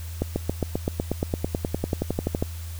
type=accelerating click train; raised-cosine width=2 ms; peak=-10 dBFS; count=22; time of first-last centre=0.22-2.425 s; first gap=140 ms; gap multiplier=0.97; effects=added 83 Hz sine -32 dBFS peak until 2.79 s + white hiss -45 dBFS RMS until 2.79 s